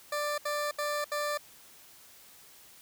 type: tone bursts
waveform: 20% pulse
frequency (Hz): 590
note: D5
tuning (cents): +8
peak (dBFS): -25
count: 4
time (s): 0.12-1.376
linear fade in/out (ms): 5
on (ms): 260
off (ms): 72
effects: white hiss -55 dBFS RMS until 2.81 s